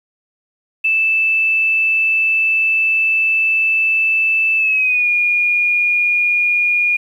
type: tone with pitch glide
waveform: sine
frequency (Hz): 2637 to 2432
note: E7 to D#7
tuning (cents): 0 to -40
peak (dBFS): -12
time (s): 0.84-6.97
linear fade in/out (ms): 10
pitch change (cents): -140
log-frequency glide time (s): 4.57-5.08
effects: 8-bit